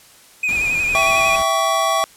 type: tone with vibrato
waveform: triangle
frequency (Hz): 2460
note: D#7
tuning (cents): -20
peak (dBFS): -15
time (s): 0.43-1.36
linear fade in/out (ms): 5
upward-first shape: sine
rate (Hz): 11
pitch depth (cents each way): 49
type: noise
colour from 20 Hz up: pink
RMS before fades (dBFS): -32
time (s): 0.48-1.43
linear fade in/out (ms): 10
type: chord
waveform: square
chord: C# diminished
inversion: first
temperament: equal with one note detuned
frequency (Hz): 659.3 / 784 / 1128.1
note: E5 / G5 / C#6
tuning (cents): 0 / 0 / +30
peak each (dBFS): -21 / -23 / -19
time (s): 0.95-2.04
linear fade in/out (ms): 0
effects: white hiss -47 dBFS RMS until 2.16 s + low-pass 12000 Hz 12 dB/octave